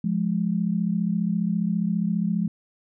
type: tone pair together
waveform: sine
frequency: 175.1 / 209.9 Hz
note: F3 / G#3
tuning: +5 / +19 cents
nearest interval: minor third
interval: 314 cents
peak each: -24 dBFS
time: 0.04-2.48 s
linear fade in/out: 5 ms
effects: none